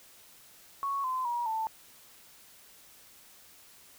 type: tone with pitch steps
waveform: sine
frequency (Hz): 1108.7 / 1028.5 / 954.1 / 885.1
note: C#6 / C6 / A#5 / A5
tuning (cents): 0 / -30 / +40 / +10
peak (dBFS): -29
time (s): 0.83-1.67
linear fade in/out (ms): 0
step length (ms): 210
effects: white hiss -56 dBFS RMS until 3.98 s